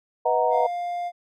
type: chord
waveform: sine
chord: B major seventh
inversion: none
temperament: equal with one note detuned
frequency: 493.9 / 633.1 / 740 / 932.3 Hz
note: B4 / D#5 / F#5 / A#5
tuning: 0 / +30 / 0 / 0 cents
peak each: -24 dBFS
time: 0.25-0.67 s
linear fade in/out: 10 ms
type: tone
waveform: triangle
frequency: 702 Hz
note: F5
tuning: 9 cents sharp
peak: -24 dBFS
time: 0.5-1.12 s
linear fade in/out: 50 ms
effects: none